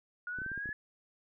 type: exponential sweep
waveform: sine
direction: up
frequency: 1435 to 1718 Hz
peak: -36 dBFS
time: 0.27-0.73 s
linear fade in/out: 2 ms
type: clicks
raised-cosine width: 3 ms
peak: -34 dBFS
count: 7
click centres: 0.387 / 0.418 / 0.463 / 0.517 / 0.577 / 0.658 / 0.691 s
effects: none